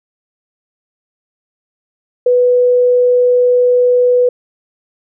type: tone with ADSR envelope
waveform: sine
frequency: 493.9 Hz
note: B4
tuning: in tune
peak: -5 dBFS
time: 2.26-4.29 s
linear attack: 6 ms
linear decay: 7 ms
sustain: -2 dB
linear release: 4 ms
effects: none